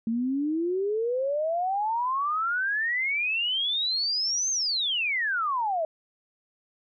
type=exponential two-way sweep; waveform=sine; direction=up then down; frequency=221.7 to 6430 to 618 Hz; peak=-24 dBFS; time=0.07-5.85 s; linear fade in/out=2 ms; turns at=4.51 s; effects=none